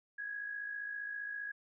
sine tone with amplitude modulation, 1661.2 Hz, G#6, in tune, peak -36 dBFS, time 0.18-1.52 s, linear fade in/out 10 ms, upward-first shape sine, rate 55.1 Hz, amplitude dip 55%, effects none

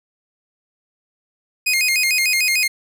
sawtooth tone with vibrato, 2304 Hz, D7, 34 cents flat, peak -12 dBFS, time 1.66-2.68 s, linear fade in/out 10 ms, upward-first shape square, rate 6.7 Hz, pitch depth 140 cents each way, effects none

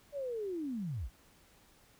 sine linear sweep, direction down, 589 to 37.45 Hz, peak -35 dBFS, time 0.12-1.1 s, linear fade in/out 50 ms, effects pink hiss -64 dBFS RMS until 1.99 s

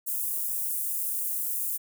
white high-pass noise, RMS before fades -30 dBFS, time 0.06-1.78 s, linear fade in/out 20 ms, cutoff 9300 Hz, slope 24 dB/octave, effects none

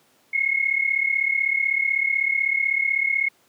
sine tone pair together, 2152 / 2188 Hz, C7 / C#7, +48 / -23 cents, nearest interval unison, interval 29 cents, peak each -22 dBFS, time 0.33-3.29 s, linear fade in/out 10 ms, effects pink hiss -60 dBFS RMS until 3.48 s + high-pass 200 Hz 12 dB/octave

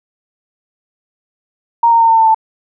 sine tone with pitch steps, 932.3 / 922.7 / 913.1 / 903.7 / 894.3 / 885.1 Hz, A#5 / A#5 / A#5 / A5 / A5 / A5, 0 / -18 / -36 / +46 / +28 / +10 cents, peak -6 dBFS, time 1.83-2.346 s, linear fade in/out 5 ms, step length 86 ms, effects none

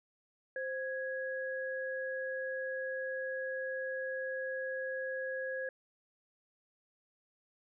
sine tone pair together, 523.2 / 1661.2 Hz, C5 / G#6, 0 / 0 cents, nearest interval octave + minor sixth, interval 2000 cents, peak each -37 / -39 dBFS, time 0.56-5.69 s, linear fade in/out 2 ms, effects none

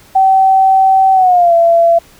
sine tone with pitch glide, 767 to 675.5 Hz, G5 to E5, -38 to +42 cents, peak -5 dBFS, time 0.15-1.99 s, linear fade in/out 10 ms, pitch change -220 cents, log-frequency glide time 1.13-1.54 s, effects pink hiss -43 dBFS RMS until 2.19 s

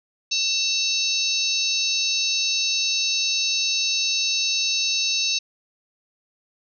harmonic tone with a mistuned harmonic, 890 Hz, A5, 20 cents sharp, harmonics 3 / 4 / 5 / 6 / 7, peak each -28 / -25 / -26 / -27 / -28 dBFS, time 0.31-5.39 s, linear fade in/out 10 ms, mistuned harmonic 4, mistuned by +130 cents, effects none

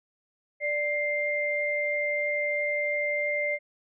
sine tone pair together, 589 / 2099 Hz, D5 / C7, +5 / +5 cents, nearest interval octave + minor seventh, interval 2200 cents, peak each -29 / -27 dBFS, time 0.6-3.59 s, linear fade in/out 50 ms, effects none

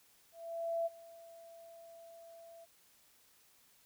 sine tone with ADSR envelope, 669 Hz, E5, 25 cents sharp, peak -31 dBFS, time 0.32-2.66 s, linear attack 540 ms, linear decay 26 ms, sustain -21 dB, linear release 26 ms, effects white hiss -67 dBFS RMS until 3.85 s

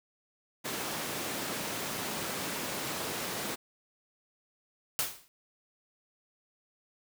pink high-pass noise, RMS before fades -36 dBFS, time 0.64-3.56 s, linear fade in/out 20 ms, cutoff 190 Hz, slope 12 dB/octave
white noise with exponential decay, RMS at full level -27 dBFS, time 4.99-5.28 s, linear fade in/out 0 ms, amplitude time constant 62 ms
effects none

